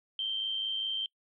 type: tone with amplitude modulation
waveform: sine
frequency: 3136 Hz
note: G7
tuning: in tune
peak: -28 dBFS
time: 0.19-1.06 s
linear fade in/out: 2 ms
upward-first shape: sine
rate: 105 Hz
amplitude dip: 50%
effects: noise-tail reverb RT60 0.1 s tail -25 dB re dry